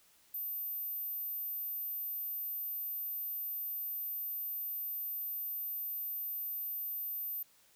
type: tone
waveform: sine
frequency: 13840 Hz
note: A9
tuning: 30 cents flat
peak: -36 dBFS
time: 0.34-7.43 s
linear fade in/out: 5 ms
effects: white hiss -66 dBFS RMS until 7.75 s